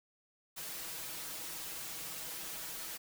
white noise with comb filter, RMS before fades -43 dBFS, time 0.56-2.98 s, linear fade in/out 20 ms, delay 6.2 ms, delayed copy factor +0.9, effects none

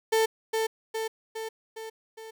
35% pulse tone with echo, 444.3 Hz, A4, 17 cents sharp, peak -19 dBFS, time 0.12-0.26 s, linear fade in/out 10 ms, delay 410 ms, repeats 5, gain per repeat -4 dB, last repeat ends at 2.31 s, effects none

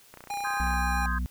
click train, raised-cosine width 0.5 ms, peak -29 dBFS, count 19, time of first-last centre 0.14-0.738 s, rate 30.1 Hz
square tone with vibrato, 811 Hz, G#5, 41 cents flat, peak -31 dBFS, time 0.3-1.06 s, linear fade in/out 2 ms, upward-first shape triangle, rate 7.6 Hz, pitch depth 10 cents each way
sine chord, Ab major seventh, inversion first, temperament equal, 1046.5 / 1244.5 / 1568 / 1661.2 Hz, C6 / Eb6 / G6 / Ab6, 0 / 0 / 0 / 0 cents, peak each -35 / -35 / -33 / -36 dBFS, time 0.44-1.19 s, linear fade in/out 10 ms
harmonic tone, 61.74 Hz, B1, in tune, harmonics 1 / 3 / 4, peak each -27 / -37 / -41 dBFS, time 0.6-1.26 s, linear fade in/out 0 ms
effects white hiss -56 dBFS RMS until 1.3 s

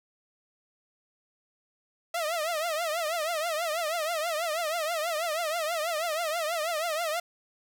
sawtooth tone with vibrato, 649 Hz, E5, 27 cents flat, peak -24 dBFS, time 2.14-7.2 s, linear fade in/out 5 ms, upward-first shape triangle, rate 6.2 Hz, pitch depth 160 cents each way, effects none

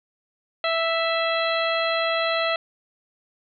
harmonic tone with a mistuned harmonic, 659.3 Hz, E5, in tune, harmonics 1 / 2 / 3 / 4 / 5 / 6, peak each -24 / -27 / -29 / -30 / -31 / -32 dBFS, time 0.64-2.56 s, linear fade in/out 2 ms, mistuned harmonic 6, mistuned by +41 cents, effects none

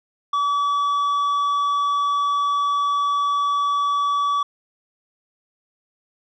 sine tone with tanh clipping, 1145 Hz, D6, 44 cents flat, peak -19 dBFS, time 0.33-4.43 s, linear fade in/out 5 ms, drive 6 dB, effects none

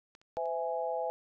clicks, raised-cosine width 0.2 ms, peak -35 / -44 / -34 / -43 dBFS, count 4, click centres 0.151 / 0.215 / 0.369 / 0.457 s
sine chord, C augmented, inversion none, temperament equal with one note detuned, 510.1 / 659.3 / 830.6 Hz, C5 / E5 / G#5, -44 / 0 / 0 cents, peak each -35 / -35 / -36 dBFS, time 0.37-1.1 s, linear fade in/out 0 ms
effects none

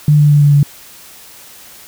sine tone with pitch steps, 148.9 / 147.53 / 146.17 / 144.83 / 143.5 Hz, D3 / D3 / D3 / D3 / D3, +24 / +8 / -8 / -24 / -40 cents, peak -5 dBFS, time 0.08-0.63 s, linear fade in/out 2 ms, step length 110 ms, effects white hiss -38 dBFS RMS until 1.87 s

